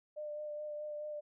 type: tone with vibrato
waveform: sine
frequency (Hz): 599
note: D5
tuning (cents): +34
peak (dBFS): -39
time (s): 0.16-1.21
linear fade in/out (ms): 20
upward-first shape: sine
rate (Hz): 4.7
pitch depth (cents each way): 16
effects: none